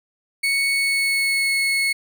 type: tone with pitch glide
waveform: 35% pulse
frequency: 2217 to 2190 Hz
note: C#7 to C#7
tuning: 0 to -22 cents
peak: -16 dBFS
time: 0.43-1.93 s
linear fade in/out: 10 ms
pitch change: -22 cents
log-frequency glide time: 0.69-1.54 s
effects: none